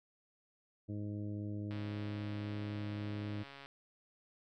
harmonic tone, 103.83 Hz, G#2, in tune, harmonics 1 / 2 / 3 / 4 / 5 / 6, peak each -40 / -45 / -44 / -56 / -56 / -58 dBFS, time 0.88-3.44 s, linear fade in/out 20 ms
click train, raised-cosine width 0.3 ms, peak -35 dBFS, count 272, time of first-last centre 1.71-3.66 s, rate 139 Hz
effects none

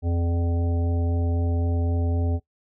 harmonic tone with a mistuned harmonic, 84.8 Hz, E2, 50 cents sharp, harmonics 1 / 3 / 5 / 7 / 9, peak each -21 / -31 / -35 / -38 / -40 dBFS, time 0.02-2.4 s, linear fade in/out 50 ms, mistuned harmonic 3, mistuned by +26 cents, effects noise-tail reverb RT60 0.1 s tail -19 dB re dry

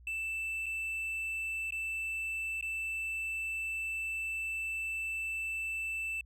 triangle tone with dropouts, 2650 Hz, E7, 9 cents sharp, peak -32 dBFS, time 0.07-6.21 s, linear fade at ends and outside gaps 2 ms, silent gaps 0.66-0.664 / 1.707-1.722 / 2.611-2.625 s, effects added 60 Hz sine -53 dBFS peak until 6.25 s

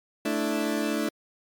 30% pulse chord, A suspended fourth, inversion none, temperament equal, 220 / 293.7 / 329.6 Hz, A3 / D4 / E4, 0 / 0 / 0 cents, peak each -27 / -26 / -28 dBFS, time 0.25-1.09 s, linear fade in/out 5 ms, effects MP3 96 kbps

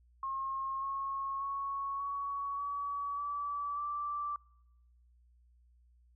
sine tone with pitch steps, 1076 / 1091 / 1106.3 / 1121.7 / 1137.4 / 1153.2 / 1169.3 Hz, C6 / C#6 / C#6 / C#6 / C#6 / D6 / D6, +48 / -28 / -4 / +20 / +44 / -32 / -8 cents, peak -34 dBFS, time 0.23-4.36 s, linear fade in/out 2 ms, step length 590 ms, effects noise-tail reverb RT60 0.9 s tail -26 dB re dry + added 60 Hz sine -62 dBFS peak until 6.15 s

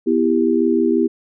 sine chord, E minor, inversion second, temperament just, 247.2 / 329.6 / 395.6 Hz, B3 / E4 / G4, +2 / 0 / +16 cents, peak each -18 / -17 / -18 dBFS, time 0.06-1.08 s, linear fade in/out 20 ms, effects none

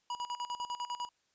square tone with tremolo, 971 Hz, B5, 30 cents flat, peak -35 dBFS, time 0.1-1.09 s, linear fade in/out 2 ms, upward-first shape square, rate 10 Hz, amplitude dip 80%, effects white hiss -75 dBFS RMS until 1.34 s + resampled to 16000 Hz

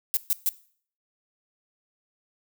violet noise bursts, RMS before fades -23 dBFS, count 3, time 0.14-0.49 s, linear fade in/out 0 ms, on 30 ms, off 130 ms, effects noise-tail reverb RT60 0.5 s tail -19 dB re dry

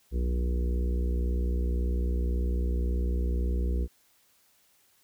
harmonic tone with a mistuned harmonic, 60 Hz, B1, 49 cents flat, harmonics 1 / 3 / 4 / 5 / 6 / 7 / 8, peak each -25 / -38 / -42 / -44 / -41 / -44 / -44 dBFS, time 0.11-3.88 s, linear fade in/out 50 ms, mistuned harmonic 1, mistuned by +53 cents, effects white hiss -65 dBFS RMS until 5.03 s

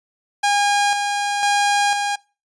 sawtooth tone with tremolo, 814 Hz, G#5, 35 cents flat, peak -11 dBFS, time 0.43-2.16 s, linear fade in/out 10 ms, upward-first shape square, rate 1 Hz, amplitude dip 40%, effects noise-tail reverb RT60 0.3 s tail -22 dB re dry + resampled to 22050 Hz

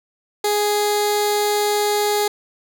15% pulse tone with notch filter, 415.3 Hz, G#4, in tune, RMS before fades -19 dBFS, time 0.44-2.28 s, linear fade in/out 5 ms, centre 1400 Hz, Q 1.1, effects none

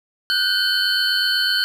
triangle tone cluster, 1463 / 1551 / 3059 / 4277 / 4480 Hz, F#6 / G6 / G7 / C8 / C#8, -20 / -19 / -43 / +37 / +18 cents, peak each -22 dBFS, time 0.3-1.64 s, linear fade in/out 0 ms, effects none

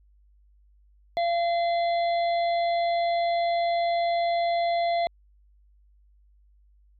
harmonic tone, 685 Hz, F5, 34 cents flat, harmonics 1 / 3 / 5 / 6, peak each -22 / -36 / -40 / -41 dBFS, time 1.17-5.07 s, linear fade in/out 0 ms, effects added 50 Hz sine -56 dBFS peak until 6.99 s

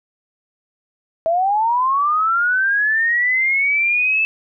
sine linear sweep, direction up, 643 to 2637 Hz, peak -14 dBFS, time 1.26-4.25 s, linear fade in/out 0 ms, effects none

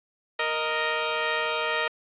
10% pulse tone pair together, 466.2 / 622.3 Hz, A#4 / D#5, 0 / 0 cents, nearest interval perfect fourth, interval 500 cents, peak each -19 dBFS, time 0.39-1.88 s, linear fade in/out 5 ms, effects resampled to 8000 Hz + 8-bit

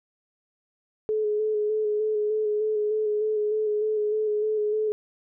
sine tone with vibrato, 426.1 Hz, G#4, 44 cents sharp, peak -22 dBFS, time 1.09-4.92 s, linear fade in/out 0 ms, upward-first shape square, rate 3.3 Hz, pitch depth 21 cents each way, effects none

